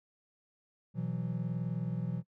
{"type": "chord", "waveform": "triangle", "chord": "B suspended fourth", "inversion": "none", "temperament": "equal with one note detuned", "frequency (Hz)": [123.47, 164.81, 183.93], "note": ["B2", "E3", "F#3"], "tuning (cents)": [0, 0, -10], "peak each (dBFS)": [-35, -34, -36], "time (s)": [0.94, 2.23], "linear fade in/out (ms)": 50, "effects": ["noise-tail reverb RT60 0.1 s tail -20 dB re dry"]}